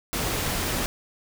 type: noise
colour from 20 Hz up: pink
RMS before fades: -27 dBFS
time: 0.13-0.86 s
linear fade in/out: 0 ms
effects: none